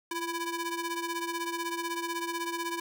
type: ring-modulated tone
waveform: sawtooth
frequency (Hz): 666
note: E5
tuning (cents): +18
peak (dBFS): -25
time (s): 0.11-2.8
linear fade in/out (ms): 5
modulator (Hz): 325
effects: none